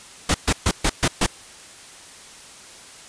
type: noise bursts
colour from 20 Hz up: pink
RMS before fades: -18 dBFS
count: 6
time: 0.29-1.264 s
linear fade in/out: 5 ms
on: 54 ms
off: 130 ms
effects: white hiss -43 dBFS RMS until 3.08 s + resampled to 22050 Hz